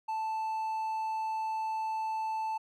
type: tone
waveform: triangle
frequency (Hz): 880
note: A5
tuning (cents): 0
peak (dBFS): -29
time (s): 0.08-2.58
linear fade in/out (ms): 10
effects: none